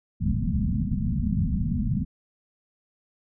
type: low-pass noise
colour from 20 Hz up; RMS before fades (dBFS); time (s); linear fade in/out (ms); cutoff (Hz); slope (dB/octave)
white; -25; 0.2-2.05; 20; 240; 96
effects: none